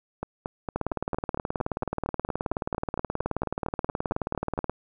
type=two click trains; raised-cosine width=1 ms; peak=-13 / -16 dBFS; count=75 / 20; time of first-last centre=0.76-4.696 / 0.23-4.578 s; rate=18.8 / 4.37 Hz; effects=none